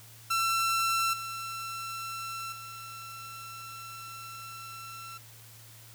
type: tone with level steps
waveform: sawtooth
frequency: 1345 Hz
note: E6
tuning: 34 cents sharp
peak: -22 / -32 / -38 dBFS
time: 0.3-5.18 s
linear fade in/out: 10 ms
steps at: 1.13 / 2.52 s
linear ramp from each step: 5 ms
effects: added 113 Hz sine -53 dBFS peak until 5.94 s + white hiss -53 dBFS RMS until 5.94 s